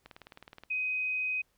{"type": "click train", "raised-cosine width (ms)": 0.3, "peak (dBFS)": -31, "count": 12, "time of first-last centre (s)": [0.06, 0.636], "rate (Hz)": 19.1}
{"type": "tone", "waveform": "sine", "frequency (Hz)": 2513, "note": "D#7", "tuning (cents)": 17, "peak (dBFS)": -29, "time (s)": [0.7, 1.42], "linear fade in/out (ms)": 10}
{"effects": ["pink hiss -73 dBFS RMS until 1.57 s"]}